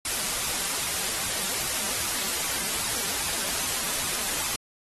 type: noise with flanger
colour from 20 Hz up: white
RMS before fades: -28 dBFS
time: 0.05-4.56 s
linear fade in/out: 2 ms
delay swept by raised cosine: 0.79 to 5.19 ms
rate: 2.5 Hz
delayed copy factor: +0.5
effects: AAC 32 kbps